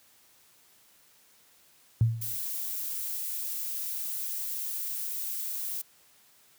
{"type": "tone with exponential decay", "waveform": "sine", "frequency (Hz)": 114, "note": "A#2", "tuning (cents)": -38, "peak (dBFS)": -16, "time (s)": [2.01, 2.38], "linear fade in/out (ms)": 0, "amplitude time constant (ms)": 80}
{"type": "noise", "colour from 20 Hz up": "violet", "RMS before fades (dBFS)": -34, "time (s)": [2.21, 5.82], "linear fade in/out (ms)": 10}
{"effects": ["white hiss -61 dBFS RMS until 6.58 s", "high-pass 60 Hz 12 dB/octave"]}